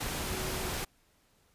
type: tone in noise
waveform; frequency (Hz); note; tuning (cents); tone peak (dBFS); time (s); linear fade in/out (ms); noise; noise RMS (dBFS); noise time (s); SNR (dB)
sine; 373.2; F#4; +15; -42; 0.2-0.7; 10; pink; -35; 0-0.85; -10
effects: pink hiss -68 dBFS RMS until 1.54 s + resampled to 32000 Hz